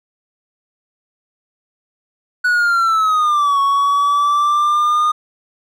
triangle linear two-way sweep, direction down then up, 1480 to 1108.7 to 1225 Hz, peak -10 dBFS, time 2.44-5.12 s, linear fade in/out 10 ms, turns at 3.6 s, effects none

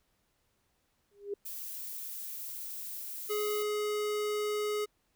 sine tone with exponential growth, 405 Hz, G#4, 43 cents flat, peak -30 dBFS, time 1.11-1.34 s, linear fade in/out 5 ms, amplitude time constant 50 ms
violet noise, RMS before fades -41 dBFS, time 1.45-3.63 s, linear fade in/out 10 ms
square tone, 420 Hz, G#4, 19 cents sharp, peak -31 dBFS, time 3.29-4.86 s, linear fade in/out 20 ms
effects pink hiss -75 dBFS RMS until 5.15 s

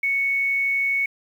sine tone with quantisation, 2217 Hz, C#7, in tune, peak -19 dBFS, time 0.03-1.06 s, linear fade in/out 5 ms, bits 8, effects none

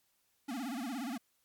square tone with vibrato, 254.5 Hz, C4, 48 cents flat, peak -37 dBFS, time 0.48-1.18 s, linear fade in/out 10 ms, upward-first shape sine, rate 17 Hz, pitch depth 210 cents each way, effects white hiss -75 dBFS RMS until 1.44 s + MP3 96 kbps

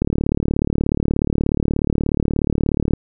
click train, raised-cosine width 3 ms, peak -5 dBFS, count 108, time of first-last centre 0.02-2.936 s, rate 36.7 Hz, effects none

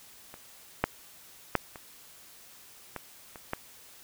clicks, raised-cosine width 0.5 ms, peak -29 / -8 / -8 / -27 / -20 / -28 / -15 dBFS, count 7, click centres 0.341 / 0.84 / 1.553 / 1.758 / 2.963 / 3.358 / 3.534 s, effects white hiss -53 dBFS RMS until 4.03 s

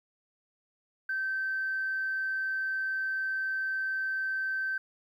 sine tone, 1549 Hz, G6, 21 cents flat, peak -28 dBFS, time 1.09-4.78 s, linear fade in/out 5 ms, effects tanh soft clip ceiling -24 dBFS + 11-bit

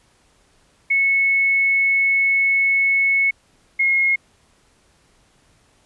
sine tone pair in turn, 2200 / 2158 Hz, C#7 / C#7, -14 / -47 cents, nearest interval unison, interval 33 cents, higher first, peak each -14 dBFS, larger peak neither, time 0.9-3.31 / 3.79-4.16 s, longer first, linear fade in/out 10 ms, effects pink hiss -58 dBFS RMS until 5.85 s + resampled to 24000 Hz

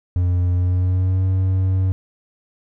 triangle tone with pitch glide, 89.2 to 94.07 Hz, F2 to F#2, +37 to +29 cents, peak -13 dBFS, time 0.16-1.92 s, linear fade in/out 0 ms, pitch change +92 cents, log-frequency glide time 0.55-1.24 s, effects none

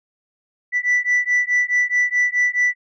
sine beating tone pair, 1970 / 1974.7 Hz, B6 / B6, -5 / -1 cents, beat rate 4.7 Hz, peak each -17 dBFS, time 0.72-2.75 s, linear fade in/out 50 ms, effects tanh soft clip ceiling -12 dBFS

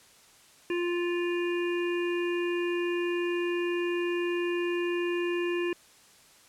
harmonic tone, 349.2 Hz, F4, in tune, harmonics 1 / 3 / 5 / 7 / 8, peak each -27 / -41 / -39 / -39 / -42 dBFS, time 0.7-5.73 s, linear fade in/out 2 ms, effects white hiss -57 dBFS RMS until 6.48 s + low-pass 10000 Hz 12 dB/octave

